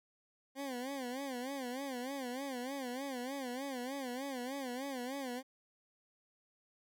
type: tone with vibrato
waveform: 20% pulse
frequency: 261.2 Hz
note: C4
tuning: 3 cents flat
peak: -34 dBFS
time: 0.55-5.43 s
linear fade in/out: 50 ms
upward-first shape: sine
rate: 3.3 Hz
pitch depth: 130 cents each way
effects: none